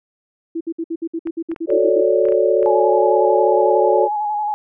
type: tone bursts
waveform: sine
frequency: 330.2 Hz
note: E4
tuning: 3 cents sharp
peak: -20 dBFS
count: 13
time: 0.55-2.012 s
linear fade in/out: 10 ms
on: 58 ms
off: 59 ms
type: clicks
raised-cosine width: 0.5 ms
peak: -21 dBFS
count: 8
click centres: 1.272 / 1.516 / 1.562 / 1.703 / 2.254 / 2.286 / 2.322 / 2.629 s
type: chord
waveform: sine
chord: D major seventh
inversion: first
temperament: just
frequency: 367.1 / 440.5 / 550.6 / 587.3 Hz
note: F#4 / A4 / C#5 / D5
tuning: -14 / +2 / -12 / 0 cents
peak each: -18 / -17 / -18 / -19 dBFS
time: 1.67-4.09 s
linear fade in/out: 50 ms
type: tone with vibrato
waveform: sine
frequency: 839 Hz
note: G#5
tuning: 17 cents sharp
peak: -18 dBFS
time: 2.66-4.54 s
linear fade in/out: 0 ms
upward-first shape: square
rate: 11 Hz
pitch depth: 26 cents each way
effects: none